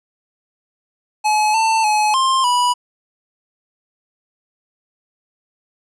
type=tone with pitch steps; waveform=square; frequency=852 / 891 / 849 / 1056 / 980 Hz; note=G#5 / A5 / G#5 / C6 / B5; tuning=+44 / +22 / +38 / +16 / -14 cents; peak=-14 dBFS; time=1.24-2.74 s; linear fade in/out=20 ms; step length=300 ms; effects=resampled to 24000 Hz